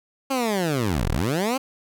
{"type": "linear two-way sweep", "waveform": "15% pulse", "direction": "down then up", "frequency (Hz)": [275.8, 31.84, 275.8], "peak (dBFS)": -15, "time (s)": [0.3, 1.58], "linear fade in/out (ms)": 10, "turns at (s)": 1.1, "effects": []}